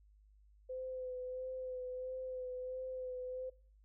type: tone with vibrato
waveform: sine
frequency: 510 Hz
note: C5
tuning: 44 cents flat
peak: -40 dBFS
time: 0.69-3.5 s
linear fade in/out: 10 ms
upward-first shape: sine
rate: 1.5 Hz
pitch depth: 21 cents each way
effects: noise-tail reverb RT60 0.4 s tail -20 dB re dry + added 51 Hz sine -62 dBFS peak until 3.84 s